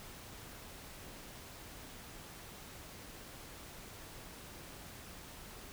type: silence
effects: pink hiss -51 dBFS RMS until 5.72 s